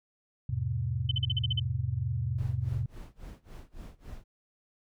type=chord; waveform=sine; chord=E major; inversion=none; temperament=equal with one note detuned; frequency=82.41 / 103.83 / 126.72 Hz; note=E2 / G#2 / B2; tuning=0 / 0 / +45 cents; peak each=-35 / -33 / -31 dBFS; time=0.49-2.86 s; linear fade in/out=5 ms
type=tone bursts; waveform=sine; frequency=3052 Hz; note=G7; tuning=47 cents flat; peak=-27 dBFS; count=8; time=1.09-1.597 s; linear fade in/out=5 ms; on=24 ms; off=45 ms
type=noise with tremolo; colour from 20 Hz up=brown; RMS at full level=-42 dBFS; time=2.38-4.24 s; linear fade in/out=5 ms; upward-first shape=sine; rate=3.6 Hz; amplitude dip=95%
effects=none